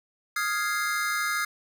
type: chord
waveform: square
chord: F minor seventh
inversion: third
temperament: equal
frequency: 1244.5 / 1396.9 / 1661.2 / 2093 Hz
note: Eb6 / F6 / Ab6 / C7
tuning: 0 / 0 / 0 / 0 cents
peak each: -32 dBFS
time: 0.36-1.45 s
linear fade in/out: 5 ms
effects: none